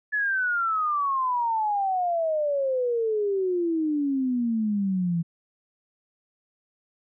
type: exponential sweep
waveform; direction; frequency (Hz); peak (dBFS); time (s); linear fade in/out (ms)
sine; down; 1725 to 164.81; -22; 0.12-5.23; 20
effects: none